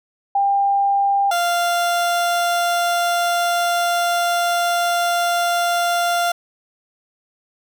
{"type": "tone pair in turn", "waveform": ["sine", "30% pulse"], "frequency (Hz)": [797, 695.2], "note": ["G5", "F5"], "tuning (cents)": [28, -8], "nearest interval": "major second", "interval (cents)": 236, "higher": "first", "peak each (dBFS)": -14, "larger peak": "neither", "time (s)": [[0.35, 1.31], [1.31, 6.32]], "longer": "second", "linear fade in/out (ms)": 5, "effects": []}